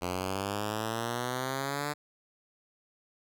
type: exponential sweep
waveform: 5% pulse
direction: up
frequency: 88.1 to 149.1 Hz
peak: -20 dBFS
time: 0.01-1.94 s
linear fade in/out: 20 ms
effects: none